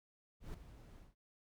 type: noise with ADSR envelope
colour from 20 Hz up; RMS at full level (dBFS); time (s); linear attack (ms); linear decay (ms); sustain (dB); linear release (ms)
brown; -44; 0.4-1.15; 140; 6; -12; 160
effects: none